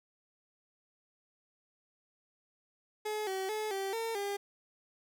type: tone with pitch steps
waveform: 30% pulse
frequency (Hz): 426.2 / 381.3 / 429.8 / 388.7 / 454.6 / 402.5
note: G#4 / G4 / A4 / G4 / A#4 / G4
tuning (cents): +45 / -48 / -41 / -15 / -43 / +46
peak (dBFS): -31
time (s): 3.05-4.37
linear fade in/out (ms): 10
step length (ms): 220
effects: none